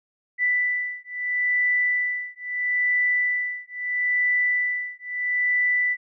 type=beating tone pair; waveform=sine; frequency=1981 / 1981.76 Hz; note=B6 / B6; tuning=+5 / +5 cents; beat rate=0.76 Hz; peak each=-24 dBFS; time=0.38-5.97 s; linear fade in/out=50 ms; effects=none